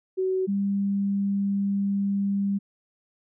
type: tone pair in turn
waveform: sine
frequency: 375.6 / 198.97 Hz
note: F#4 / G3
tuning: +26 / +26 cents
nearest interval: major seventh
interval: 1100 cents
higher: first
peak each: -22 / -22 dBFS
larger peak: neither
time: 0.17-0.47 / 0.47-2.59 s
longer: second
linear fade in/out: 20 ms
effects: none